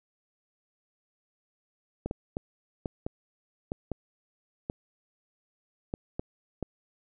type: clicks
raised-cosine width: 2 ms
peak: -18 dBFS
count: 11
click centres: 2.06 / 2.111 / 2.369 / 2.858 / 3.065 / 3.719 / 3.917 / 4.699 / 5.939 / 6.195 / 6.627 s
effects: none